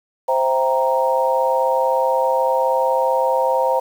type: chord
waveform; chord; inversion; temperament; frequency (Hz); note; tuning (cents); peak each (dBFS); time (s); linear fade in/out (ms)
sine; C dominant seventh; none; equal; 523.3 / 659.3 / 784 / 932.3; C5 / E5 / G5 / Bb5; 0 / 0 / 0 / 0; -18 / -24 / -24 / -19; 0.28-3.8; 10
effects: 7-bit